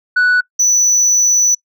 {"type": "tone pair in turn", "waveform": "sine", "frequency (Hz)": [1480, 5958], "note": ["F#6", "F#8"], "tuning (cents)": [0, 11], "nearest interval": "2 octaves", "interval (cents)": 2411, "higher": "second", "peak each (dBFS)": -6, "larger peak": "neither", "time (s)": [[0.16, 0.41], [0.59, 1.55]], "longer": "second", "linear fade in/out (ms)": 10, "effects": ["noise-tail reverb RT60 0.1 s tail -23 dB re dry", "tanh soft clip ceiling -8 dBFS"]}